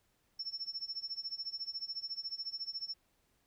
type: tone with tremolo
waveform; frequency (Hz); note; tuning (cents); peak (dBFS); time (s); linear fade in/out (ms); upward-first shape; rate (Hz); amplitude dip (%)
sine; 5400; E8; +41; -35; 0.39-2.94; 5; sine; 14; 90
effects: pink hiss -75 dBFS RMS until 3.46 s